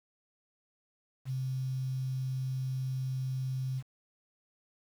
sine tone with quantisation, 130.81 Hz, C3, in tune, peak -31 dBFS, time 1.25-3.83 s, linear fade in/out 50 ms, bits 9, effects none

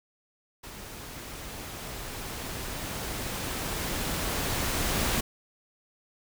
pink noise with level ramp, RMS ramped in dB -43 to -27 dBFS, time 0.63-5.21 s, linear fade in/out 10 ms, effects none

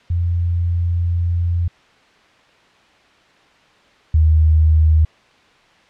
sine tone pair in turn, 86.3 / 78.6 Hz, F2 / D#2, -20 / +18 cents, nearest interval major second, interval 162 cents, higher first, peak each -15 / -9 dBFS, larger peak second, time 0.1-1.68 / 4.14-5.05 s, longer first, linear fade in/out 5 ms, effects white hiss -51 dBFS RMS until 5.89 s + low-pass 3000 Hz 12 dB/octave

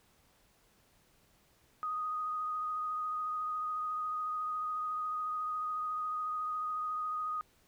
sine tone with vibrato, 1244.5 Hz, D#6, in tune, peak -33 dBFS, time 1.83-7.41 s, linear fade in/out 0 ms, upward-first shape triangle, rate 14 Hz, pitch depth 19 cents each way, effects pink hiss -68 dBFS RMS until 7.67 s

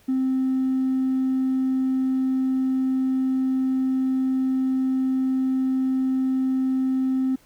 sine tone with hard clipping, 261.7 Hz, C4, in tune, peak -20 dBFS, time 0.08-7.36 s, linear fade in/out 10 ms, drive 1 dB, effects pink hiss -57 dBFS RMS until 7.45 s

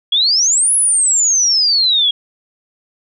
sine exponential two-way sweep, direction up then down, 3271 to 10630 to 3271 Hz, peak -10 dBFS, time 0.12-2.11 s, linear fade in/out 5 ms, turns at 0.74 s, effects none

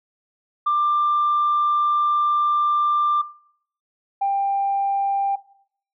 sine tone pair in turn, 1187 / 792.6 Hz, D6 / G5, +18 / +19 cents, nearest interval perfect fifth, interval 699 cents, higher first, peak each -15 / -17 dBFS, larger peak first, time 0.66-3.22 / 4.21-5.36 s, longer first, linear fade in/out 10 ms, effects noise-tail reverb RT60 0.6 s tail -18 dB re dry + tanh soft clip ceiling -13 dBFS

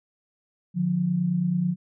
sine tone pair together, 149.57 / 178.9 Hz, D3 / F3, +32 / +42 cents, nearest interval minor third, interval 310 cents, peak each -28 / -22 dBFS, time 0.74-1.76 s, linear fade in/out 50 ms, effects none

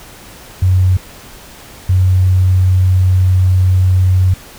sine tone pair in turn, 92.5 / 92.5 Hz, F#2 / F#2, 0 / 0 cents, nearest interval unison, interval 0 cents, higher neither, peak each -7 dBFS, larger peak neither, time 0.62-0.97 / 1.89-4.34 s, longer second, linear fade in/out 5 ms, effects pink hiss -36 dBFS RMS until 4.58 s

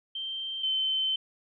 sine tone pair in turn, 3136 / 3079 Hz, G7 / G7, 0 / -32 cents, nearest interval unison, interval 32 cents, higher first, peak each -32 / -25 dBFS, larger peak second, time 0.15-0.63 / 0.63-1.16 s, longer second, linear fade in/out 5 ms, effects none

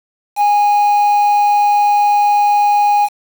triangle tone with quantisation, 824 Hz, G#5, 14 cents flat, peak -7 dBFS, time 0.36-3.09 s, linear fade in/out 50 ms, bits 5, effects none

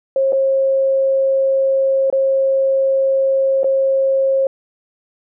sine tone with dropouts, 538 Hz, C5, 48 cents sharp, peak -12 dBFS, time 0.16-4.47 s, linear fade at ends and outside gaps 2 ms, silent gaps 0.323-0.33 / 2.101-2.126 / 3.633-3.643 s, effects none

